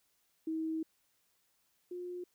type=tone pair in turn; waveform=sine; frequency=319.9 / 356.7 Hz; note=D#4 / F4; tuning=+48 / +37 cents; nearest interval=major second; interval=189 cents; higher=second; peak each=-33 / -39 dBFS; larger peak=first; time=0.47-0.83 / 1.91-2.24 s; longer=first; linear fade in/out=5 ms; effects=white hiss -75 dBFS RMS until 2.34 s